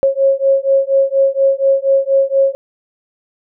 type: beating tone pair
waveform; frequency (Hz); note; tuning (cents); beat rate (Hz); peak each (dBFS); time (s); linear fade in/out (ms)
sine; 542 / 546.2; C#5 / C#5; -39 / -26; 4.2; -13; 0.03-2.55; 0
effects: none